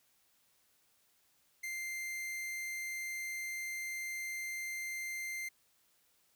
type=tone; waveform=45% pulse; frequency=2093 Hz; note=C7; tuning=in tune; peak=-38 dBFS; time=1.63-5.49 s; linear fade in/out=10 ms; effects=white hiss -72 dBFS RMS until 6.35 s